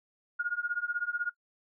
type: tone with tremolo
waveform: sine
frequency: 1430 Hz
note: F6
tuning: 41 cents sharp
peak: -25 dBFS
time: 0.39-1.3 s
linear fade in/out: 10 ms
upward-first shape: triangle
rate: 16 Hz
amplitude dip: 95%
effects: noise-tail reverb RT60 0.1 s tail -22 dB re dry